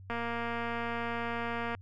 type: click train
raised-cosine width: 0.5 ms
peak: -21 dBFS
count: 387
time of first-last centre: 0.1-1.75 s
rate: 234 Hz
effects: added 95 Hz sine -47 dBFS peak until 1.81 s